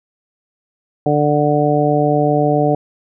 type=harmonic tone; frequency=147.8 Hz; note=D3; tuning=11 cents sharp; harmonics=1 / 2 / 3 / 4 / 5; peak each=-18 / -18 / -18 / -18 / -18 dBFS; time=1.06-2.75 s; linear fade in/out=2 ms; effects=none